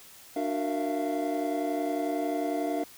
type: tone cluster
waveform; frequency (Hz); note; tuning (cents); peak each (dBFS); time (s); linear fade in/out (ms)
triangle; 297 / 367.5 / 461.9 / 662 / 693; D4 / F#4 / A#4 / E5 / F5; +20 / -12 / -16 / +7 / -14; -29 / -35 / -34 / -33 / -31; 0.36-2.84; 5
effects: white hiss -51 dBFS RMS until 2.97 s